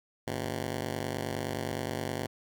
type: ring-modulated tone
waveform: 10% pulse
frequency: 126.8 Hz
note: B2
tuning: 46 cents sharp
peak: -21 dBFS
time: 0.27-2.27 s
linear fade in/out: 5 ms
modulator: 24.8 Hz
effects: none